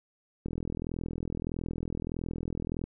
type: click train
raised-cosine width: 3 ms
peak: -21 dBFS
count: 100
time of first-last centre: 0.46-2.84 s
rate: 41.6 Hz
effects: none